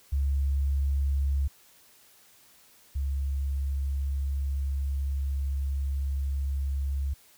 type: tone pair in turn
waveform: sine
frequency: 69.3 / 68.95 Hz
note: C#2 / C#2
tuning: 0 / -9 cents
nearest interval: unison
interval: 9 cents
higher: first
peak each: -23 / -26 dBFS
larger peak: first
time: 0.12-1.48 / 2.95-7.14 s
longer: second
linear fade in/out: 10 ms
effects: white hiss -58 dBFS RMS until 7.37 s